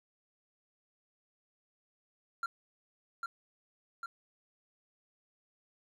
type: tone with echo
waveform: triangle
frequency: 1376 Hz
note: F6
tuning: 26 cents flat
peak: -30 dBFS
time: 2.43-2.46 s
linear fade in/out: 2 ms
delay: 800 ms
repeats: 2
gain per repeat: -3 dB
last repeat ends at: 4.06 s
effects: none